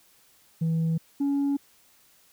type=tone pair in turn; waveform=sine; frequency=163 / 281.1 Hz; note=E3 / C#4; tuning=-19 / +24 cents; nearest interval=major sixth; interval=943 cents; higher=second; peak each=-20 dBFS; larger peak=neither; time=0.61-0.98 / 1.2-1.57 s; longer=neither; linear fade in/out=10 ms; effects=tanh soft clip ceiling -21 dBFS + white hiss -60 dBFS RMS until 2.32 s